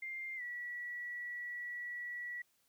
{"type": "tone with pitch glide", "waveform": "sine", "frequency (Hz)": [2104, 1940.6], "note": ["C7", "B6"], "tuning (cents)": [9, -31], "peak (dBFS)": -40, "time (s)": [0.02, 2.42], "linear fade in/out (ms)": 5, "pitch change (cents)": -140, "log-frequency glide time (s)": [0.36, 0.42], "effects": ["white hiss -75 dBFS RMS until 2.68 s"]}